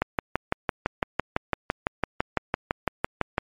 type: click train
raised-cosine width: 0.5 ms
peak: -7 dBFS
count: 21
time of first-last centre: 0.02-3.381 s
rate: 5.95 Hz
effects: MP3 64 kbps